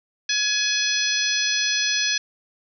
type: harmonic tone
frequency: 843 Hz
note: G#5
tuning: 26 cents sharp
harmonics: 2 / 3 / 4 / 5 / 6 / 7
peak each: -27 / -27 / -27 / -27 / -27 / -27 dBFS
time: 0.29-2.18 s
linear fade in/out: 5 ms
effects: none